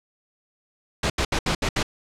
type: noise bursts at uneven times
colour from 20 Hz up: pink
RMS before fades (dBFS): -22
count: 6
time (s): 1.03-1.1 / 1.18-1.25 / 1.32-1.39 / 1.46-1.55 / 1.62-1.69 / 1.76-1.83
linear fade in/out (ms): 5
effects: low-pass 6000 Hz 12 dB/octave